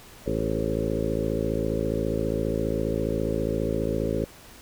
harmonic tone with a mistuned harmonic, 54.8 Hz, A1, 6 cents flat, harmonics 1 / 2 / 3 / 4 / 5 / 6 / 7 / 8 / 9 / 10, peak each -33 / -33 / -33 / -33 / -33 / -33 / -33 / -33 / -33 / -33 dBFS, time 0.26-4.25 s, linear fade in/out 5 ms, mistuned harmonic 8, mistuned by -31 cents, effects pink hiss -48 dBFS RMS until 4.61 s

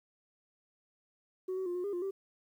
sine tone with pitch steps, 372.2 / 377.6 / 352.8 / 359.3 / 404.2 / 352.1 / 389.1 Hz, F#4 / F#4 / F4 / F4 / G#4 / F4 / G4, +10 / +35 / +18 / +49 / -47 / +14 / -13 cents, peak -31 dBFS, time 1.48-2.11 s, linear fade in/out 10 ms, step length 90 ms, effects tanh soft clip ceiling -31 dBFS + 11-bit

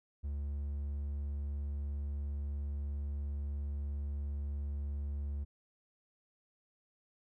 triangle tone, 71.5 Hz, D2, 46 cents flat, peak -33 dBFS, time 0.23-5.45 s, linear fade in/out 20 ms, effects none

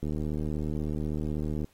click train, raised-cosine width 3 ms, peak -20 dBFS, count 124, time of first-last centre 0.03-1.644 s, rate 76.2 Hz, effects pink hiss -65 dBFS RMS until 1.73 s + AAC 48 kbps

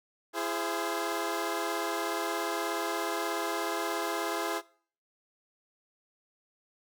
15% pulse chord, E augmented, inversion none, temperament equal with one note detuned, 336.6 / 415.3 / 523.3 Hz, E4 / G#4 / B#4, +36 / 0 / 0 cents, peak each -27 / -28 / -32 dBFS, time 0.33-4.62 s, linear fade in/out 50 ms, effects noise-tail reverb RT60 0.5 s tail -22 dB re dry

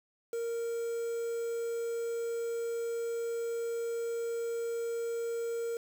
triangle tone with quantisation, 464.5 Hz, A#4, 6 cents flat, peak -30 dBFS, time 0.33-5.77 s, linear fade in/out 2 ms, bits 8, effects none

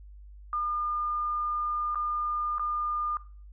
sine tone with dropouts, 1209 Hz, D6, 50 cents sharp, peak -27 dBFS, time 0.53-3.17 s, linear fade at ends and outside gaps 1 ms, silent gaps 1.947-1.956 / 2.583-2.595 s, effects noise-tail reverb RT60 0.4 s tail -18 dB re dry + added 50 Hz sine -45 dBFS peak until 3.52 s

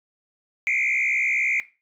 sine tone with frequency modulation, 2243 Hz, C#7, 20 cents sharp, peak -18 dBFS, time 0.67-1.6 s, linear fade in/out 0 ms, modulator 64 Hz, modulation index 3, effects noise-tail reverb RT60 0.3 s tail -18 dB re dry + tanh soft clip ceiling -16 dBFS

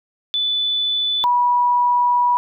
sine tone pair in turn, 3487 / 973.7 Hz, A7 / B5, -16 / -25 cents, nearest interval octave + minor seventh, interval 2209 cents, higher first, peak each -17 / -13 dBFS, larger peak second, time 0.34-1.24 / 1.24-2.37 s, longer second, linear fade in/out 0 ms, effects none

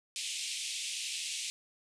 pink band-pass noise, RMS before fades -38 dBFS, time 0.16-1.5 s, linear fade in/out 0 ms, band 2400 to 9600 Hz, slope 48 dB/octave, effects none

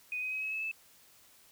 sine tone with pitch steps, 2489 / 2515 / 2541 / 2568 / 2595 / 2622 Hz, D#7 / D#7 / D#7 / E7 / E7 / E7, 0 / +18 / +36 / -46 / -28 / -10 cents, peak -33 dBFS, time 0.12-0.714 s, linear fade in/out 2 ms, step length 99 ms, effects white hiss -61 dBFS RMS until 1.51 s

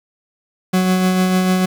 40% pulse tone with tremolo, 185 Hz, F#3, in tune, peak -11 dBFS, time 0.73-1.66 s, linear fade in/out 10 ms, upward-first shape sine, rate 6.7 Hz, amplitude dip 30%, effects 7-bit

